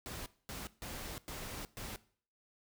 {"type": "noise bursts at uneven times", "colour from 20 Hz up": "pink", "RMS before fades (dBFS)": -44, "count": 5, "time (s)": [[0.06, 0.26], [0.49, 0.67], [0.82, 1.18], [1.28, 1.65], [1.77, 1.96]], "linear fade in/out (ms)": 0, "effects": ["noise-tail reverb RT60 0.5 s tail -19 dB re dry"]}